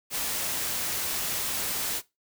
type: noise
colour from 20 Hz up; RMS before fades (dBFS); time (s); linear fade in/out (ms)
white; -30; 0.1-2.02; 50
effects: noise-tail reverb RT60 0.2 s tail -18 dB re dry